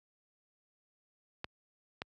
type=clicks; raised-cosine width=0.3 ms; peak=-21 dBFS; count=2; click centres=1.444 / 2.019 s; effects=high-pass 60 Hz 12 dB/octave